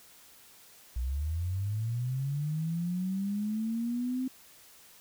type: linear sweep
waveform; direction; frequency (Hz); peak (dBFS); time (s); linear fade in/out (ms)
sine; up; 58.27 to 260.9; -29; 0.96-4.28; 5
effects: white hiss -56 dBFS RMS until 5 s